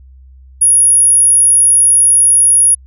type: tone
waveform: sine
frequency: 10430 Hz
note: E9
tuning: 19 cents flat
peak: -5 dBFS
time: 0.61-2.75 s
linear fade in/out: 10 ms
effects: added 65 Hz sine -36 dBFS peak until 2.86 s